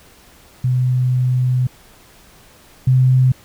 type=tone pair in turn; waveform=sine; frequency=126.6 / 128.89 Hz; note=B2 / C3; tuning=+43 / -26 cents; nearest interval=unison; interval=31 cents; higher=second; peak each=-13 / -9 dBFS; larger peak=second; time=0.64-1.67 / 2.87-3.32 s; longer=first; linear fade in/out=5 ms; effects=pink hiss -47 dBFS RMS until 3.44 s